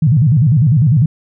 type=tone with vibrato; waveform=sine; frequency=135.4 Hz; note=C#3; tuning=40 cents flat; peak=-7 dBFS; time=0.02-1.06 s; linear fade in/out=5 ms; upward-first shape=square; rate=10 Hz; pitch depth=260 cents each way; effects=none